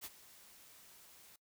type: noise with ADSR envelope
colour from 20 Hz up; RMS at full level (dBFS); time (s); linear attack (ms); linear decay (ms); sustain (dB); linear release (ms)
white; -44; 0.01-1.36; 38; 39; -16; 4
effects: noise-tail reverb RT60 0.1 s tail -21 dB re dry